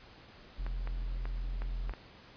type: tone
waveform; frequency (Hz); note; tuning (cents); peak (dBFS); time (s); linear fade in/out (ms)
triangle; 42.69; F1; -39; -31; 0.58-1.93; 20
type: clicks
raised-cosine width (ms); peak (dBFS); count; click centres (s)
0.5; -28; 6; 0.665 / 0.874 / 1.255 / 1.62 / 1.895 / 1.937
effects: pink hiss -55 dBFS RMS until 2.36 s + resampled to 11025 Hz